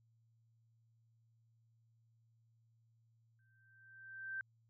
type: tone with exponential growth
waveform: sine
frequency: 1560 Hz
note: G6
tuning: 9 cents flat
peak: -38 dBFS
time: 3.39-4.41 s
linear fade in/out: 1 ms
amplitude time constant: 220 ms
effects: added 114 Hz sine -70 dBFS peak until 4.69 s